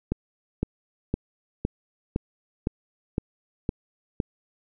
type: click train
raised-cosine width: 3 ms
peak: -11 dBFS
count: 9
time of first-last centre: 0.12-4.202 s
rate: 1.96 Hz
effects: none